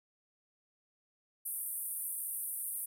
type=band-pass noise; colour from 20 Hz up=pink; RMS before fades=-39 dBFS; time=1.45-2.86 s; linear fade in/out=10 ms; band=8900 to 15000 Hz; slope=96 dB/octave; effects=none